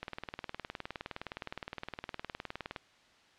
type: click train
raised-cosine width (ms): 0.3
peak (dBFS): -22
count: 54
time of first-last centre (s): 0.03-2.762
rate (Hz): 19.4
effects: white hiss -63 dBFS RMS until 3.38 s + low-pass 4000 Hz 12 dB/octave